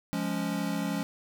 square chord, Db major, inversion first, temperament equal, 174.61 / 207.7 / 277.2 Hz, F3 / Ab3 / Db4, 0 / 0 / 0 cents, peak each -34 dBFS, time 0.13-1.03 s, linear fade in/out 0 ms, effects none

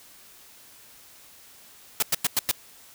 white noise bursts, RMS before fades -22 dBFS, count 5, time 2-2.513 s, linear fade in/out 2 ms, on 25 ms, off 97 ms, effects white hiss -51 dBFS RMS until 2.94 s

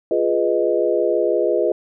sine chord, F half-diminished seventh, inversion none, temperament equal, 349.2 / 415.3 / 493.9 / 622.3 Hz, F4 / Ab4 / Cb5 / Eb5, 0 / 0 / 0 / 0 cents, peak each -21 dBFS, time 0.11-1.72 s, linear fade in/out 2 ms, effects none

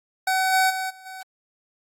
25% pulse tone with level steps, 755 Hz, F#5, 35 cents sharp, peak -16 / -13 / -22 / -40 / -32 dBFS, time 0.27-1.23 s, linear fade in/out 5 ms, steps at 0.52 / 0.69 / 0.89 / 1.05 s, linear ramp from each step 20 ms, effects AAC 48 kbps

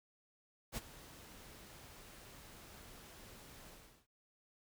pink noise with ADSR envelope, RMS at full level -40 dBFS, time 0.72-4.07 s, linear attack 50 ms, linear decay 28 ms, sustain -16 dB, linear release 390 ms, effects none

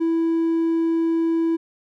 triangle tone, 329.6 Hz, E4, in tune, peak -15 dBFS, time 0-1.57 s, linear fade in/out 20 ms, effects tanh soft clip ceiling -11 dBFS

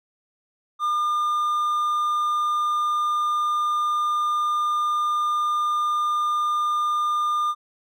triangle tone with hard clipping, 1206 Hz, D6, 46 cents sharp, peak -21 dBFS, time 0.79-7.55 s, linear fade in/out 50 ms, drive 6 dB, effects none

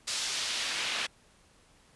pink noise with band-pass filter sweep, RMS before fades -33 dBFS, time 0.07-1.07 s, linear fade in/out 10 ms, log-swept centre 5500 to 2700 Hz, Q 1.1, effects pink hiss -62 dBFS RMS until 1.95 s + resampled to 24000 Hz

